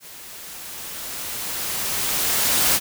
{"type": "noise with level ramp", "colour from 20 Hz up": "white", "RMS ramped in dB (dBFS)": [-41, -17], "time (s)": [0, 2.8], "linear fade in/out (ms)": 50, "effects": []}